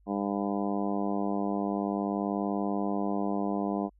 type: harmonic tone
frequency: 100.5 Hz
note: G2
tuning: 44 cents sharp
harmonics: 2 / 3 / 4 / 5 / 6 / 7 / 8 / 9 / 10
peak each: -31 / -33 / -37 / -40 / -40 / -36 / -41 / -44 / -42 dBFS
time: 0.06-3.9 s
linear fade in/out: 50 ms
effects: added 50 Hz sine -59 dBFS peak until 3.99 s